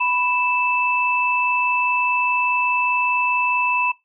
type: tone pair together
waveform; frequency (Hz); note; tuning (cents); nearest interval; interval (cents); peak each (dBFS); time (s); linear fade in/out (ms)
sine; 987.8 / 2637; B5 / E7; 0 / 0; octave + perfect fourth; 1700; -20; 0-3.92; 10
effects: noise-tail reverb RT60 0.2 s tail -21 dB re dry